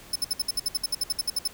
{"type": "tone bursts", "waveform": "sawtooth", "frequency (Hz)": 5260, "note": "E8", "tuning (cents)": -5, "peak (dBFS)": -20, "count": 16, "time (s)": [0.13, 1.477], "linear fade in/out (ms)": 5, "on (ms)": 27, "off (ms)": 61, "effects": ["pink hiss -48 dBFS RMS until 1.53 s"]}